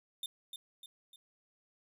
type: tone with echo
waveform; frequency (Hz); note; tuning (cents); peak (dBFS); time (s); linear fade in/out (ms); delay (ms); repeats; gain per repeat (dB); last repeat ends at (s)
45% pulse; 3595; A7; +36; -37; 0.23-0.26; 2; 300; 3; -6; 1.16
effects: none